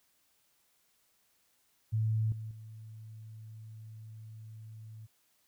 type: tone with level steps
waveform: sine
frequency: 110 Hz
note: A2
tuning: in tune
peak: -27 / -38 / -45 dBFS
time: 1.92-5.07 s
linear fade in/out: 20 ms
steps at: 2.32 / 2.51 s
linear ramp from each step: 2 ms
effects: white hiss -72 dBFS RMS until 5.47 s